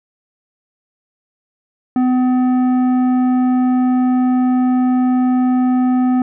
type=tone with tanh clipping; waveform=sine; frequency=252.8 Hz; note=B3; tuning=41 cents sharp; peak=-13 dBFS; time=1.96-6.22 s; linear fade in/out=2 ms; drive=10 dB; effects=none